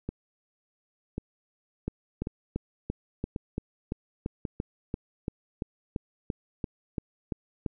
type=two click trains; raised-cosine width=3 ms; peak=-19 / -17 dBFS; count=5 / 18; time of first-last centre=0.09-4.452 / 1.88-7.662 s; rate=0.917 / 2.94 Hz; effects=none